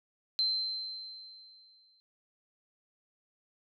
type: tone with exponential decay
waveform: sine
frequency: 4103 Hz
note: C8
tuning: 35 cents flat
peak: -25 dBFS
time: 0.39-2 s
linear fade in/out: 0 ms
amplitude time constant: 350 ms
effects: none